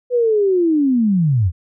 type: linear sweep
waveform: sine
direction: down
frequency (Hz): 501 to 77.78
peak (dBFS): -12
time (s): 0.1-1.52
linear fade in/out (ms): 50
effects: none